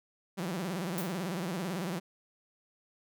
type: tone with vibrato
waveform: sawtooth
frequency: 179.7 Hz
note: F3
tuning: 50 cents sharp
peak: -29 dBFS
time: 0.37-2 s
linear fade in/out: 20 ms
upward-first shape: sine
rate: 18 Hz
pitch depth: 180 cents each way
type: noise with exponential decay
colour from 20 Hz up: violet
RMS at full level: -35 dBFS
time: 0.98-1.19 s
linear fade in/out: 0 ms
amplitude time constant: 44 ms
effects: none